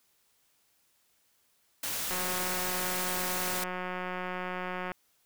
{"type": "noise", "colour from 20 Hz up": "white", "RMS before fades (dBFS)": -34, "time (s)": [1.83, 3.64], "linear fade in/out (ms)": 5}
{"type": "click train", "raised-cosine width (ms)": 0.5, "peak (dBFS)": -21, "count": 512, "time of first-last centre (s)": [2.11, 4.918], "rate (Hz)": 182}
{"effects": ["white hiss -70 dBFS RMS until 5.25 s"]}